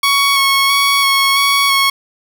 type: tone with vibrato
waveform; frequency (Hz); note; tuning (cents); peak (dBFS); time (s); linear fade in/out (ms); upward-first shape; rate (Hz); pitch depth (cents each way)
15% pulse; 1108.7; C#6; 0; -4; 0.03-1.9; 5; square; 1.5; 14
effects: 7-bit